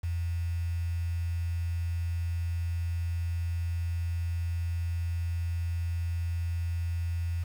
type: tone with quantisation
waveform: sine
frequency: 85 Hz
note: F2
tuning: 46 cents flat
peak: -28 dBFS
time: 0.03-7.44 s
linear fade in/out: 10 ms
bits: 8
effects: none